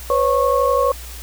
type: tone cluster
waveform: sine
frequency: 501 / 553 / 1097 Hz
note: B4 / C#5 / C#6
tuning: +25 / -4 / -18 cents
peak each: -18 dBFS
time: 0.1-0.92 s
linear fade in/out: 2 ms
effects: added 60 Hz sine -33 dBFS peak until 1.22 s + white hiss -37 dBFS RMS until 1.22 s